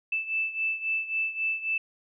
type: beating tone pair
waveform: sine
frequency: 2637 / 2640.7 Hz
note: E7 / E7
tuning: 0 / +2 cents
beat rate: 3.7 Hz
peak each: -28 / -32 dBFS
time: 0.12-1.78 s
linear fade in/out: 5 ms
effects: none